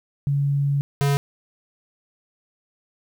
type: tone pair in turn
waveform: sine / square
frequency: 141.2 / 141.2 Hz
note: C#3 / C#3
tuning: +32 / +32 cents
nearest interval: unison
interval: 0 cents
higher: neither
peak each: -18 dBFS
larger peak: neither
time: 0.27-0.81 / 1.01-1.17 s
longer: first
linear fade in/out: 0 ms
effects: 10-bit